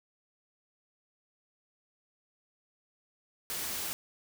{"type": "noise", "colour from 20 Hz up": "white", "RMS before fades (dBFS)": -36, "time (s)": [3.5, 3.93], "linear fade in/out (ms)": 0, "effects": []}